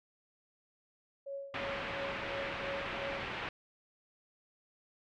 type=tone with tremolo; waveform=sine; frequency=554.4 Hz; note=C#5; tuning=in tune; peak=-37 dBFS; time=1.26-3.24 s; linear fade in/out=10 ms; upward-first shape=triangle; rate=2.9 Hz; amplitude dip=80%
type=low-pass noise; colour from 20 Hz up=white; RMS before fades=-40 dBFS; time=1.54-3.49 s; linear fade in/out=2 ms; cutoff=2700 Hz; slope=24 dB/octave
effects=none